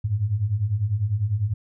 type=beating tone pair; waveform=sine; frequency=96.5 / 106.5 Hz; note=G2 / G#2; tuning=-27 / +44 cents; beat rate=10 Hz; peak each=-26 / -22 dBFS; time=0.04-1.54 s; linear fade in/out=10 ms; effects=none